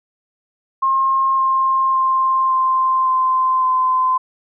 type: tone with pitch steps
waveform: sine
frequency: 1069 / 1061 / 1053.1 / 1045.2 / 1037.4 / 1029.6 Hz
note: C6 / C6 / C6 / C6 / C6 / C6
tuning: +37 / +24 / +11 / -2 / -15 / -28 cents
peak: -13 dBFS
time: 0.82-4.18 s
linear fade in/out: 10 ms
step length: 560 ms
effects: none